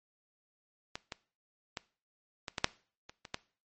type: clicks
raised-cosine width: 0.2 ms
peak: -20 / -21 / -19 / -20 / -15 / -6 / -29 / -27 / -16 dBFS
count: 9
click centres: 0.955 / 1.122 / 1.772 / 2.482 / 2.582 / 2.644 / 3.095 / 3.252 / 3.344 s
effects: noise-tail reverb RT60 0.4 s tail -20 dB re dry + MP3 32 kbps